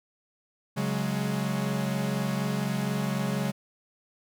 45% pulse chord, C# suspended fourth, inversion none, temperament equal with one note detuned, 138.59 / 185 / 209.1 Hz, C#3 / F#3 / G#3, 0 / 0 / +12 cents, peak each -31 dBFS, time 0.76-3.52 s, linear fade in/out 20 ms, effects none

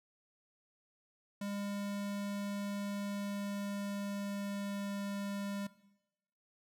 square tone with pitch glide, 201.9 to 200.4 Hz, G#3 to G3, -49 to +38 cents, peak -38 dBFS, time 1.41-5.67 s, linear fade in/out 5 ms, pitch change -13 cents, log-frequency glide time 3.06-5.06 s, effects noise-tail reverb RT60 0.9 s tail -17 dB re dry

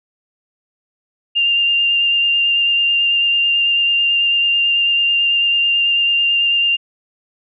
sine tone with vibrato, 2794 Hz, F7, in tune, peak -12 dBFS, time 1.35-6.77 s, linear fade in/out 20 ms, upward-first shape sine, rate 9.1 Hz, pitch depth 12 cents each way, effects none

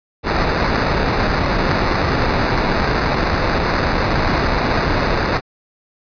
pink noise with sample-and-hold, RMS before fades -17 dBFS, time 0.23-5.41 s, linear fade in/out 50 ms, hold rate 3150 Hz, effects resampled to 11025 Hz

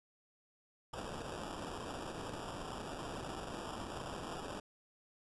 white noise with sample-and-hold, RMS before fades -44 dBFS, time 0.93-4.6 s, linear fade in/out 5 ms, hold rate 2100 Hz, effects resampled to 24000 Hz

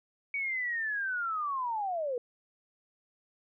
sine linear sweep, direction down, 2264 to 469 Hz, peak -30 dBFS, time 0.34-2.18 s, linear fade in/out 2 ms, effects none

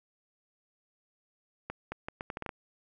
accelerating click train, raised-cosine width 0.5 ms, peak -21 dBFS, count 9, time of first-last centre 1.7-2.492 s, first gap 220 ms, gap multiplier 0.75, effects none

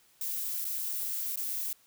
violet noise with dropouts, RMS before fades -34 dBFS, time 0.21-1.73 s, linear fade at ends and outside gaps 2 ms, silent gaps 0.645-0.65 / 1.359-1.373 s, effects white hiss -64 dBFS RMS until 1.86 s

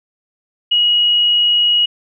sine tone, 2900 Hz, F#7, 35 cents flat, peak -10 dBFS, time 0.71-1.86 s, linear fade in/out 10 ms, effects none

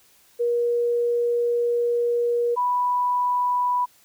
sine tone pair in turn, 476.5 / 986 Hz, A#4 / B5, +38 / -3 cents, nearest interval octave + minor second, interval 1259 cents, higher second, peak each -19 dBFS, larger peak neither, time 0.39-2.56 / 2.56-3.86 s, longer first, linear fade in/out 20 ms, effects white hiss -57 dBFS RMS until 4.04 s

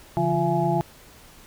sine tone cluster, 142.8 / 171.3 / 347.9 / 676 / 840 Hz, D3 / F3 / F4 / E5 / G#5, -48 / -33 / -7 / +43 / +19 cents, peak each -26 dBFS, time 0.17-0.81 s, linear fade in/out 0 ms, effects pink hiss -49 dBFS RMS until 1.46 s

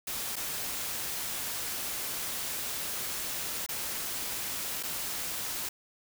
white noise with dropouts, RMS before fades -35 dBFS, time 0.07-5.69 s, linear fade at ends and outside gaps 5 ms, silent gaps 0.358-0.364 / 3.664-3.688 / 4.829-4.833 s, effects none

